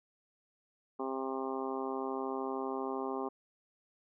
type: harmonic tone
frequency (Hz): 132.9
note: C3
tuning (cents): +27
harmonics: 2 / 3 / 4 / 5 / 6 / 7 / 8 / 9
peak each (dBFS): -40 / -38 / -45 / -46 / -42 / -47 / -43 / -48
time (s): 0.99-3.29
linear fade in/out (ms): 10
effects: none